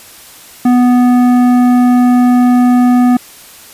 triangle tone with tanh clipping, 246.9 Hz, B3, in tune, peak -7 dBFS, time 0.65-3.17 s, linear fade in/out 5 ms, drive 16 dB, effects white hiss -36 dBFS RMS until 3.73 s + resampled to 32000 Hz

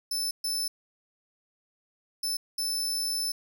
sawtooth tone bursts at uneven times, 5274 Hz, E8, in tune, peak -25 dBFS, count 4, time 0.11-0.31 / 0.44-0.68 / 2.23-2.37 / 2.58-3.32 s, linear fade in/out 5 ms, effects none

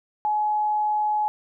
sine tone, 846 Hz, G#5, 32 cents sharp, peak -20 dBFS, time 0.25-1.28 s, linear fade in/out 0 ms, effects none

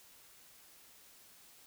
silence, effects white hiss -60 dBFS RMS until 1.66 s

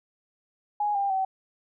sine tone with pitch steps, 830.6 / 796.8 / 764.3 Hz, G#5 / G5 / G5, 0 / +28 / -44 cents, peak -23 dBFS, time 0.8-1.25 s, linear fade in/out 5 ms, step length 150 ms, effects none

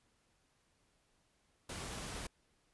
pink noise, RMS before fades -44 dBFS, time 1.69-2.27 s, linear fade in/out 5 ms, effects pink hiss -75 dBFS RMS until 2.73 s + resampled to 24000 Hz

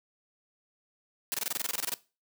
white noise bursts, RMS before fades -31 dBFS, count 14, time 1.32-1.94 s, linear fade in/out 0 ms, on 22 ms, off 24 ms, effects noise-tail reverb RT60 0.3 s tail -19 dB re dry + high-pass 200 Hz 12 dB/octave

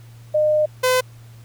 sine / sawtooth tone pair in turn, 609 / 508.7 Hz, D#5 / C5, -37 / -49 cents, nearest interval minor third, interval 312 cents, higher first, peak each -14 / -11 dBFS, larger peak second, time 0.34-0.66 / 0.83-1.01 s, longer first, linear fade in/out 10 ms, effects added 116 Hz sine -40 dBFS peak until 1.44 s + pink hiss -53 dBFS RMS until 1.44 s

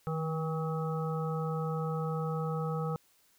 harmonic tone with a mistuned harmonic, 160.5 Hz, E3, 46 cents flat, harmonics 1 / 3 / 5 / 7 / 8, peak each -32 / -37 / -42 / -47 / -41 dBFS, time 0.07-2.96 s, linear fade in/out 0 ms, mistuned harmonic 1, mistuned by -32 cents, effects white hiss -67 dBFS RMS until 3.38 s

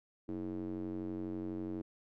square tone with band-pass filter, 46.07 Hz, F#1, 7 cents flat, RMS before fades -40 dBFS, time 0.28-1.82 s, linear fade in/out 10 ms, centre 310 Hz, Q 3.8, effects none

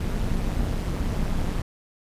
brown noise with amplitude modulation, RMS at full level -22 dBFS, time 0-1.62 s, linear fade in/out 5 ms, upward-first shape sine, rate 190 Hz, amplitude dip 70%, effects resampled to 32000 Hz

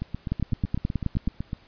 two click trains, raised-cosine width 5 ms, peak -12 / -17 dBFS, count 10 / 13, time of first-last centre 0.32-1.275 / 0.02-1.531 s, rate 9.42 / 7.94 Hz, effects pink hiss -56 dBFS RMS until 1.67 s + resampled to 11025 Hz

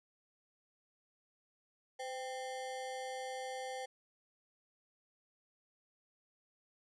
square ring-modulated tone, 650 Hz, E5, 24 cents flat, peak -38 dBFS, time 1.99-3.86 s, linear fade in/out 10 ms, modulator 136 Hz, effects resampled to 24000 Hz + 12-bit

